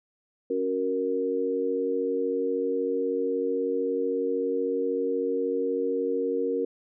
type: chord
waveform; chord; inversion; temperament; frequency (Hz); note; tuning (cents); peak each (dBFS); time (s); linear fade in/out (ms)
sine; F# major; second; equal; 277.2 / 370 / 466.2; C#4 / F#4 / A#4; 0 / 0 / 0; -31 / -31 / -26; 0.5-6.65; 5
effects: none